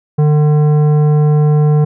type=tone with tanh clipping; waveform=sine; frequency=150 Hz; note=D3; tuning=37 cents sharp; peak=-9 dBFS; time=0.18-1.85 s; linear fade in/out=10 ms; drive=12 dB; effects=none